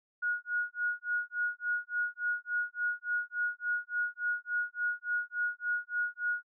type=tone with tremolo; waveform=sine; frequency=1447 Hz; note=F#6; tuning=39 cents flat; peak=-27 dBFS; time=0.22-6.44 s; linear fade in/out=10 ms; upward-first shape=sine; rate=3.5 Hz; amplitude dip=100%; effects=none